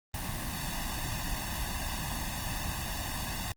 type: noise with comb filter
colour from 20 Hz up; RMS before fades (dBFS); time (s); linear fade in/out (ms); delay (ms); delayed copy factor
pink; -35; 0.14-3.52; 2; 1.1; +0.85
effects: Opus 24 kbps